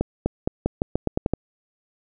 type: accelerating click train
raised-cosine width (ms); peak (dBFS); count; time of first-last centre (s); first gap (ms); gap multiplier
2; -7; 10; 0.01-1.336; 250; 0.86
effects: none